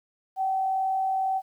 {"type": "tone with frequency modulation", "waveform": "sine", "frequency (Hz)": 765, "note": "G5", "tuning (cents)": -42, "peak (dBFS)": -23, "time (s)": [0.36, 1.42], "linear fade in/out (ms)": 50, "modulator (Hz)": 41.8, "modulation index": 0.28, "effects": ["10-bit"]}